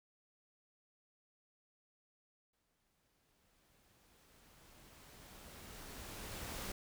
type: noise with exponential growth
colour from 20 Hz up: pink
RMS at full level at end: -43 dBFS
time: 2.53-6.72 s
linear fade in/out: 5 ms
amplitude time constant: 910 ms
effects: none